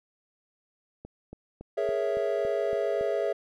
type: click train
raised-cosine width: 2 ms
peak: -28 dBFS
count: 8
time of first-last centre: 1.05-3.011 s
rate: 3.57 Hz
type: chord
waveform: triangle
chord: A# half-diminished seventh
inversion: third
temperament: equal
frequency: 415.3 / 466.2 / 554.4 / 659.3 Hz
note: G#4 / A#4 / C#5 / E5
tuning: 0 / 0 / 0 / 0 cents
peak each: -28 / -32 / -29 / -28 dBFS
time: 1.77-3.33 s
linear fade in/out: 10 ms
effects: none